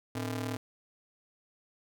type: ring-modulated tone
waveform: sawtooth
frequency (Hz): 185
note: F#3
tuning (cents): 0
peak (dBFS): -26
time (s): 0.15-0.57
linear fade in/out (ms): 5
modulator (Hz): 73.4
effects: none